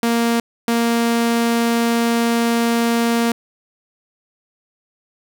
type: tone pair in turn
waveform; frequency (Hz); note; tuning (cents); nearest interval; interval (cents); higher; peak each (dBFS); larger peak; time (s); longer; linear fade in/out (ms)
sawtooth; 233.1 / 233.1; A#3 / A#3; 0 / 0; unison; 0; neither; -11; neither; 0.03-0.4 / 0.68-3.32; second; 2
effects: none